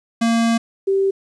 square / sine tone pair in turn, 230 / 389.4 Hz, A#3 / G4, -23 / -12 cents, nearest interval major sixth, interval 911 cents, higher second, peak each -15 / -14 dBFS, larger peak second, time 0.21-0.58 / 0.87-1.11 s, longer first, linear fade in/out 10 ms, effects resampled to 22050 Hz + 9-bit

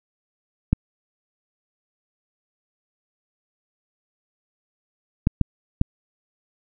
clicks, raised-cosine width 5 ms, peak -4 dBFS, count 4, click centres 0.73 / 5.271 / 5.413 / 5.814 s, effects none

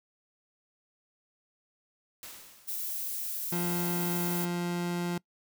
white noise with exponential decay, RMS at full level -43 dBFS, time 2.23-3.29 s, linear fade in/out 1 ms, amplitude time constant 230 ms
violet noise, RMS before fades -35 dBFS, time 2.67-4.46 s, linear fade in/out 20 ms
30% pulse tone, 174.61 Hz, F3, in tune, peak -27 dBFS, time 3.52-5.18 s, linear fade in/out 5 ms
effects noise-tail reverb RT60 0.1 s tail -24 dB re dry

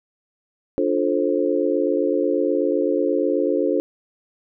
sine chord, D minor seventh, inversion none, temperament just, 293.7 / 352.4 / 440.5 / 528.6 Hz, D4 / F4 / A4 / C5, 0 / +16 / +2 / +18 cents, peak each -23 dBFS, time 0.78-3.8 s, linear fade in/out 0 ms, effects none

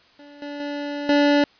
25% pulse tone with level steps, 289 Hz, D4, 28 cents flat, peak -39 / -27 / -23 / -11 dBFS, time 0.19-1.44 s, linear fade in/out 2 ms, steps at 0.42 / 0.6 / 1.09 s, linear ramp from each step 2 ms, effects white hiss -55 dBFS RMS until 1.59 s + resampled to 11025 Hz

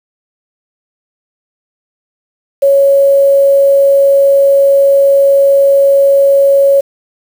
sine tone with quantisation, 554.4 Hz, C#5, in tune, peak -4 dBFS, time 2.62-6.81 s, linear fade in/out 10 ms, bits 5, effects none

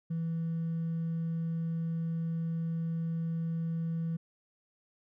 triangle tone with hard clipping, 164.81 Hz, E3, in tune, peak -30 dBFS, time 0.1-4.17 s, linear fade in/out 10 ms, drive 2 dB, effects none

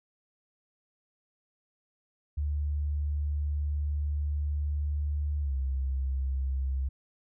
sine tone with pitch glide, 73.42 to 66.55 Hz, D2 to C2, 0 to +30 cents, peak -27 dBFS, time 2.37-6.89 s, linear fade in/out 10 ms, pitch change -170 cents, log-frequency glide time 5.41-5.55 s, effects none

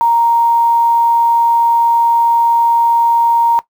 sine tone with quantisation, 932.3 Hz, A#5, in tune, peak -8 dBFS, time 0.01-3.59 s, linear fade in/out 0 ms, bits 6, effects noise-tail reverb RT60 0.1 s tail -17 dB re dry

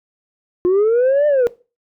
sine linear two-way sweep, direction up then down, 349.2 to 602 to 463.2 Hz, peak -9 dBFS, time 0.65-1.47 s, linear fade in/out 0 ms, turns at 1.27 s, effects noise-tail reverb RT60 0.3 s tail -20 dB re dry + tanh soft clip ceiling -10 dBFS

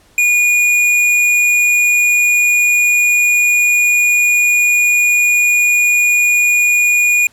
sine tone with hard clipping, 2444 Hz, D#7, 32 cents flat, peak -10 dBFS, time 0.18-7.27 s, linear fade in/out 2 ms, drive 17 dB, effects pink hiss -50 dBFS RMS until 7.32 s + low-pass 12000 Hz 12 dB/octave

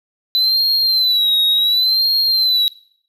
triangle tone with vibrato, 4000 Hz, B7, 21 cents sharp, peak -11 dBFS, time 0.35-2.68 s, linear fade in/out 0 ms, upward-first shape sine, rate 0.69 Hz, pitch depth 100 cents each way, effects noise-tail reverb RT60 0.6 s tail -21 dB re dry

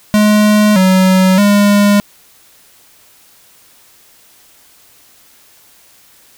square tone with pitch steps, 210.6 / 187.2 / 204 Hz, G#3 / F#3 / G#3, +24 / +20 / -31 cents, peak -7 dBFS, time 0.14-2 s, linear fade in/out 0 ms, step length 620 ms, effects white hiss -46 dBFS RMS until 6.37 s

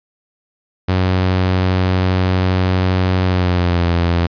sawtooth tone with pitch glide, 92.5 to 85.81 Hz, F#2 to F2, 0 to -30 cents, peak -9 dBFS, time 0.88-4.27 s, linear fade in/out 10 ms, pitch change -130 cents, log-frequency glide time 3.24-3.88 s, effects resampled to 11025 Hz

